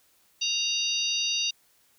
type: harmonic tone with a mistuned harmonic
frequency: 931 Hz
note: A#5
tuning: 2 cents flat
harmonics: 3 / 4 / 5 / 6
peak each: -29 / -30 / -31 / -32 dBFS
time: 0.41-1.51 s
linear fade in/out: 10 ms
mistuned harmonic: 6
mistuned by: +91 cents
effects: white hiss -64 dBFS RMS until 1.98 s